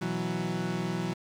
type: chord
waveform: 30% pulse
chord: B suspended fourth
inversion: none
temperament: equal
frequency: 123.47 / 164.81 / 185 Hz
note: B2 / E3 / F#3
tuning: 0 / 0 / 0 cents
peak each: -35 / -31 / -30 dBFS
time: 0.01-1.14 s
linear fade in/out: 10 ms
effects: low-pass 7000 Hz 12 dB/octave + 9-bit